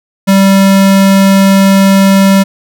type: tone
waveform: square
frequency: 194.7 Hz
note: G3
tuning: 12 cents flat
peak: -4 dBFS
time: 0.27-2.44 s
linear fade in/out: 20 ms
effects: none